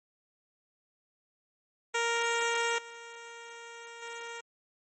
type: tone with level steps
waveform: 10% pulse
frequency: 466.2 Hz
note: A#4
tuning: in tune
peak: -19 / -36 / -31 dBFS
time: 1.94-4.41 s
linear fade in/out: 10 ms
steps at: 2.78 / 4.02 s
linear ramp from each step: 5 ms
effects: MP3 32 kbps